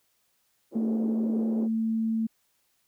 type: band-pass noise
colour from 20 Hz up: white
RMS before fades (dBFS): -37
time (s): 0.71-1.69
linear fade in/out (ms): 50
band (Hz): 270 to 460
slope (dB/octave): 24
type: tone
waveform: sine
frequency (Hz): 223.5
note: A3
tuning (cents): +27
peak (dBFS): -24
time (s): 0.75-2.27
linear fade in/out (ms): 10
effects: white hiss -71 dBFS RMS until 2.87 s